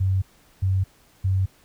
sine tone bursts, 95 Hz, F#2, 46 cents sharp, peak -18 dBFS, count 3, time 0-1.46 s, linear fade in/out 10 ms, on 220 ms, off 400 ms, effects pink hiss -57 dBFS RMS until 1.64 s

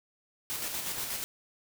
white noise with tremolo, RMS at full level -34 dBFS, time 0.5-1.24 s, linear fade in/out 0 ms, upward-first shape square, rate 8.3 Hz, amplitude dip 35%
pink noise with exponential growth, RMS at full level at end -41 dBFS, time 0.86-0.99 s, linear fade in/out 5 ms, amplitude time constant 28 ms
effects none

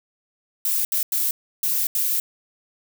violet noise bursts at uneven times, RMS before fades -22 dBFS, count 5, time 0.65-0.85 / 0.92-1.03 / 1.12-1.31 / 1.63-1.87 / 1.95-2.2 s, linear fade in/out 2 ms, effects none

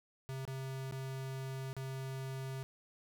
square tone with dropouts, 133.1 Hz, C3, 30 cents sharp, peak -40 dBFS, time 0.29-2.63 s, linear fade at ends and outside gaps 0 ms, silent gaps 0.452-0.477 / 0.911-0.923 / 1.73-1.766 s, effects none

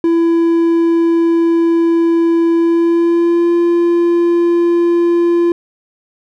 triangle tone with pitch glide, 334.5 to 343.3 Hz, E4 to F4, +25 to -30 cents, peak -7 dBFS, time 0.04-5.52 s, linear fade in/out 2 ms, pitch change +45 cents, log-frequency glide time 2.55-3.54 s, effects none

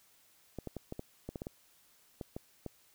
clicks, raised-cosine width 2 ms, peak -26 dBFS, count 12, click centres 0.587 / 0.673 / 0.767 / 0.924 / 0.994 / 1.29 / 1.358 / 1.419 / 1.469 / 2.212 / 2.365 / 2.663 s, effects white hiss -66 dBFS RMS until 2.94 s

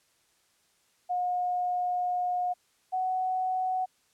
sine tone pair in turn, 720 / 744.1 Hz, F#5 / F#5, -47 / +10 cents, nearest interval minor second, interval 57 cents, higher second, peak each -26 dBFS, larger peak neither, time 1.09-2.54 / 2.92-3.86 s, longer first, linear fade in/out 20 ms, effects white hiss -68 dBFS RMS until 4.13 s + low-pass 10000 Hz 12 dB/octave

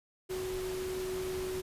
sine tone in noise, 372.1 Hz, F#4, 10 cents sharp, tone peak -34 dBFS, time 0.29-1.62 s, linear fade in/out 20 ms, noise pink, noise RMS -43 dBFS, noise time 0.29-1.62 s, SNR +6 dB, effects resampled to 32000 Hz

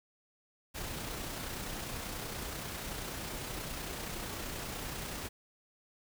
pink noise with amplitude modulation, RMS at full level -39 dBFS, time 0.74-5.29 s, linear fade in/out 20 ms, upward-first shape sine, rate 30.4 Hz, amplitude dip 30%, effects none

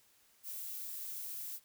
violet noise, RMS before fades -43 dBFS, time 0.43-1.6 s, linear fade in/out 50 ms, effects white hiss -68 dBFS RMS until 1.64 s

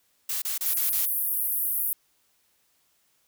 blue noise bursts, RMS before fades -29 dBFS, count 5, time 0.29-1.056 s, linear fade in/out 5 ms, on 130 ms, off 29 ms
white band-pass noise, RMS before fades -27 dBFS, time 0.66-1.93 s, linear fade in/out 0 ms, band 11000 to 16000 Hz, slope 48 dB/octave
effects white hiss -68 dBFS RMS until 3.27 s

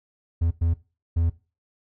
triangle tone bursts at uneven times, 83.6 Hz, E2, 25 cents sharp, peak -17 dBFS, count 3, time 0.41-0.51 / 0.61-0.74 / 1.16-1.3 s, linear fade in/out 10 ms, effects noise-tail reverb RT60 0.3 s tail -18 dB re dry

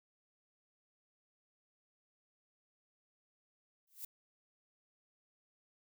violet noise with exponential growth, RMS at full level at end -40 dBFS, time 3.87-4.05 s, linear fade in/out 5 ms, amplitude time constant 37 ms, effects none

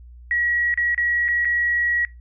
sine tone with dropouts, 1915 Hz, A#6, 46 cents sharp, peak -18 dBFS, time 0.31-2.05 s, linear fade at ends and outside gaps 1 ms, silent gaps 0.741-0.775 / 0.946-0.978 / 1.282-1.286 / 1.448-1.453 s, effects noise-tail reverb RT60 0.2 s tail -20 dB re dry + added 60 Hz sine -40 dBFS peak until 2.2 s

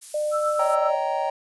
violet noise, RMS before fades -35 dBFS, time 0.01-0.76 s, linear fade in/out 20 ms
sine tone with pitch glide, 602 to 597.5 Hz, D5 to D5, +43 to +30 cents, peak -22 dBFS, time 0.14-0.95 s, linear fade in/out 5 ms, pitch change -13 cents, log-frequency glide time 0.53-0.61 s
sine tone with tremolo, 1324 Hz, E6, 7 cents sharp, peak -21 dBFS, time 0.31-0.91 s, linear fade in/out 50 ms, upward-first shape triangle, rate 7.5 Hz, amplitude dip 70%
triangle chord, Eb dominant seventh, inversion third, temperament just, 560 / 622.3 / 777.8 / 933.4 Hz, Db5 / Eb5 / G5 / Bb5, +18 / 0 / -14 / +2 cents, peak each -27 / -27 / -25 / -26 dBFS, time 0.59-1.3 s, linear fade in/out 5 ms
effects resampled to 24000 Hz

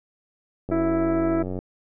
click train, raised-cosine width 2 ms, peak -18 dBFS, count 84, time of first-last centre 0.69-1.589 s, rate 92.3 Hz
harmonic tone, 329.6 Hz, E4, in tune, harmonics 1 / 2 / 3 / 4 / 5 / 6 / 7, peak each -21 / -27 / -41 / -34 / -43 / -47 / -48 dBFS, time 0.71-1.43 s, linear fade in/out 10 ms
effects none

